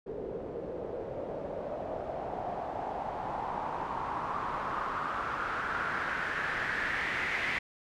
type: noise with low-pass filter sweep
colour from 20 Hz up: white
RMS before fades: -35 dBFS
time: 0.06-7.59 s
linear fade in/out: 10 ms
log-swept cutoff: 430 to 2100 Hz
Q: 4
effects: none